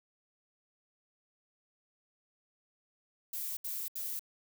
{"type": "noise bursts", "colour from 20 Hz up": "violet", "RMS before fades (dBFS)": -38, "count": 3, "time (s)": [3.33, 4.194], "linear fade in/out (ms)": 5, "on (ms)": 240, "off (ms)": 72, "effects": []}